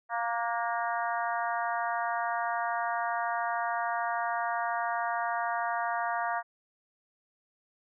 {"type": "harmonic tone with a mistuned harmonic", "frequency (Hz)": 233.1, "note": "A#3", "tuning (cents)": 0, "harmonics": [3, 4, 5, 6, 7, 8], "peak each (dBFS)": [-32, -34, -36, -38, -39, -40], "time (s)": [0.09, 6.43], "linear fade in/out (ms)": 50, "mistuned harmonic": 6, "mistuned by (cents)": 41, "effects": []}